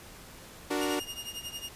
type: chord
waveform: sawtooth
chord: D augmented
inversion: none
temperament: equal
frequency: 293.7 / 370 / 466.2 Hz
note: D4 / F#4 / A#4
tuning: 0 / 0 / 0 cents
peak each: -27 / -29 / -32 dBFS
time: 0.7-1 s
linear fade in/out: 10 ms
type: tone with tremolo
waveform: sawtooth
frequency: 2839 Hz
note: F7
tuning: 28 cents sharp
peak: -31 dBFS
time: 0.81-1.69 s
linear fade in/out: 5 ms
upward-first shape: triangle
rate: 11 Hz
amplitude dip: 90%
effects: pink hiss -49 dBFS RMS until 1.75 s + resampled to 32000 Hz